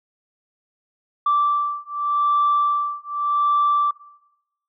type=beating tone pair; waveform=sine; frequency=1168 / 1168.85 Hz; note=D6 / D6; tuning=-10 / -9 cents; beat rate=0.85 Hz; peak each=-20 dBFS; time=1.26-3.91 s; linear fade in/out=5 ms; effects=noise-tail reverb RT60 0.9 s tail -19 dB re dry + tanh soft clip ceiling -11 dBFS